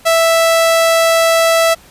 sawtooth tone, 659.3 Hz, E5, in tune, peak -5 dBFS, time 0.05-1.75 s, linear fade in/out 20 ms, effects pink hiss -43 dBFS RMS until 1.9 s + resampled to 32000 Hz

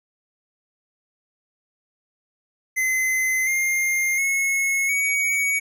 square tone with pitch steps, 2050 / 2115 / 2182 / 2251 Hz, C7 / C7 / C#7 / C#7, -36 / +18 / -28 / +26 cents, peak -20 dBFS, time 2.76-5.6 s, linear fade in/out 20 ms, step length 710 ms, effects none

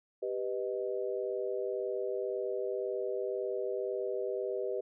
sine chord, G augmented, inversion none, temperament equal, 392 / 493.9 / 622.3 Hz, G4 / B4 / D#5, 0 / 0 / 0 cents, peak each -35 / -36 / -39 dBFS, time 0.22-4.81 s, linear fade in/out 10 ms, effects none

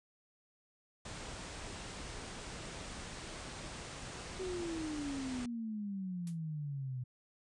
pink low-pass noise, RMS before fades -46 dBFS, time 1.05-5.46 s, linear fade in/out 5 ms, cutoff 9400 Hz, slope 96 dB/octave
sine exponential sweep, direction down, 380 to 123.47 Hz, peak -37 dBFS, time 4.39-7.04 s, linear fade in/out 10 ms
blue noise with exponential decay, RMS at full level -45 dBFS, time 6.27-6.39 s, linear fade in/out 1 ms, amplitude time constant 24 ms
effects resampled to 24000 Hz

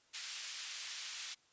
white band-pass noise, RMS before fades -45 dBFS, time 0.13-1.35 s, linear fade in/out 20 ms, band 2000 to 6100 Hz, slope 12 dB/octave, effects white hiss -70 dBFS RMS until 1.52 s + resampled to 16000 Hz

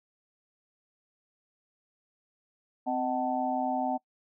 sine tone cluster, 259 / 622 / 753 / 880 Hz, C4 / D#5 / F#5 / A5, -17 / -1 / +30 / 0 cents, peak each -32 / -35 / -30 / -35 dBFS, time 2.86-3.98 s, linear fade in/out 20 ms, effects noise-tail reverb RT60 0.1 s tail -24 dB re dry

